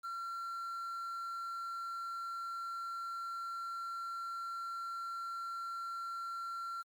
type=tone with quantisation; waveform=triangle; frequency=1365 Hz; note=F6; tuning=40 cents flat; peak=-37 dBFS; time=0.03-6.83 s; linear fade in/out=20 ms; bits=10; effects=Opus 48 kbps